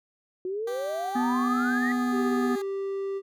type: exponential sweep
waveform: sine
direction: up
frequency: 360 to 1975.5 Hz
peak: -28 dBFS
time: 0.45-1.92 s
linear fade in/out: 2 ms
type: tone with pitch glide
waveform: 15% pulse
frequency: 391.1 to 408.2 Hz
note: G4 to G#4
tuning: -4 to -30 cents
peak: -30 dBFS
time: 0.67-2.62 s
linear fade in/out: 5 ms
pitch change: +74 cents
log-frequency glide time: 1.22-1.58 s
type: harmonic tone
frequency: 247.3 Hz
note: B3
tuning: 3 cents sharp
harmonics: 1 / 3 / 5 / 7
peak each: -24 / -37 / -34 / -39 dBFS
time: 1.15-2.56 s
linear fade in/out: 10 ms
type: tone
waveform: triangle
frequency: 392 Hz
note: G4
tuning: in tune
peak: -26 dBFS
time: 2.11-3.22 s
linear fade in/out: 50 ms
effects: none